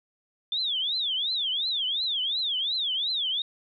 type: tone with vibrato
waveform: sine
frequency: 3497 Hz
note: A7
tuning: 11 cents flat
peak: -25 dBFS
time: 0.52-3.42 s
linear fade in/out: 2 ms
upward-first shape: triangle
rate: 2.8 Hz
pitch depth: 300 cents each way
effects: none